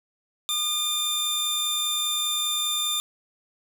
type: tone pair together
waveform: sawtooth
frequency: 1210 / 3585 Hz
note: D#6 / A7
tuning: -49 / +32 cents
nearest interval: octave + perfect fifth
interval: 1881 cents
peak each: -31 / -21 dBFS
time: 0.49-3 s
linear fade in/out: 0 ms
effects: none